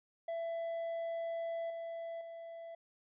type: tone with level steps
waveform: triangle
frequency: 667 Hz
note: E5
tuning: 20 cents sharp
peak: -34 / -38 / -43 dBFS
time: 0.28-2.75 s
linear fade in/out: 5 ms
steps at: 1.7 / 2.21 s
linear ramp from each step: 2 ms
effects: resampled to 8000 Hz